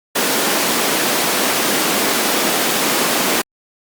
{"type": "high-pass noise", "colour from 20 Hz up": "pink", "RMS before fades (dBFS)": -17, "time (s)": [0.15, 3.42], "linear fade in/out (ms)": 10, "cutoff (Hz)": 220, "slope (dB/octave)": 24, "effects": ["Opus 48 kbps"]}